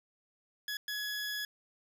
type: tone bursts at uneven times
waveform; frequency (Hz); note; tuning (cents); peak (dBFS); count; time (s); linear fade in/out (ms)
20% pulse; 1685; G#6; +25; -30; 2; 0.68-0.77 / 0.88-1.45; 2
effects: none